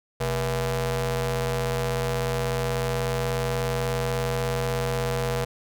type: ring-modulated tone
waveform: sawtooth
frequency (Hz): 176.6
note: F3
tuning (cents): +20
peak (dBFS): -17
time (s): 0.2-5.45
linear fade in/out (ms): 10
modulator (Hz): 305
effects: none